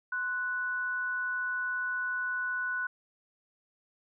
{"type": "tone pair together", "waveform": "sine", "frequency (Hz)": [1046.5, 1481.2], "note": ["C6", "F#6"], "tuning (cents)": [0, 1], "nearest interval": "tritone", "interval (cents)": 601, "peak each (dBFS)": [-40, -30], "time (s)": [0.12, 2.87], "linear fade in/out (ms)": 5, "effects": []}